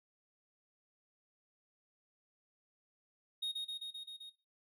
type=tone with echo; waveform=triangle; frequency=3729 Hz; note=A#7; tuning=in tune; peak=-33 dBFS; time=3.42-3.52 s; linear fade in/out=10 ms; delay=130 ms; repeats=6; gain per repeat=-2 dB; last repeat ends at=4.3 s; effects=noise-tail reverb RT60 0.3 s tail -19 dB re dry